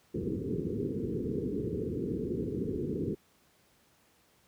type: low-pass noise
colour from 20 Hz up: white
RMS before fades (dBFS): -33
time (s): 0.14-3.15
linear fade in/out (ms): 10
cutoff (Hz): 460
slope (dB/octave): 96
effects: pink hiss -66 dBFS RMS until 4.47 s + high-pass 80 Hz 12 dB/octave